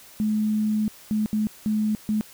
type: tone bursts at uneven times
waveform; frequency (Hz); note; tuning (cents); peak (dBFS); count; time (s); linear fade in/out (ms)
sine; 214; A3; -48; -20; 5; 0.2-0.88 / 1.11-1.26 / 1.33-1.47 / 1.66-1.95 / 2.09-2.21; 0
effects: white hiss -48 dBFS RMS until 2.33 s